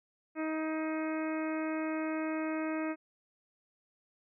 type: harmonic tone with a mistuned harmonic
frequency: 314.9 Hz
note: D#4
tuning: 21 cents sharp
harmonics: 1 / 2 / 3 / 4 / 5 / 6 / 7 / 8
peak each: -33 / -39 / -46 / -44 / -46 / -49 / -47 / -49 dBFS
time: 0.35-2.96 s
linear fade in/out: 50 ms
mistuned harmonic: 7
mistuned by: -23 cents
effects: none